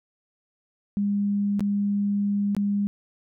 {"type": "tone with dropouts", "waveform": "sine", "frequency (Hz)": 202.6, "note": "G#3", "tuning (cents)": -43, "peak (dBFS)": -21, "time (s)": [0.97, 2.87], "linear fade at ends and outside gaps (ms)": 0, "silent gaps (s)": [[1.595, 1.606], [2.549, 2.566]], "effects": []}